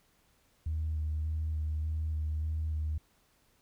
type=tone with vibrato; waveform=sine; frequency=77.78 Hz; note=D#2; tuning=in tune; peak=-29 dBFS; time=0.66-2.98 s; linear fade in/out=5 ms; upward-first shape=square; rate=1.7 Hz; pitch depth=16 cents each way; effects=tanh soft clip ceiling -26 dBFS + pink hiss -69 dBFS RMS until 3.61 s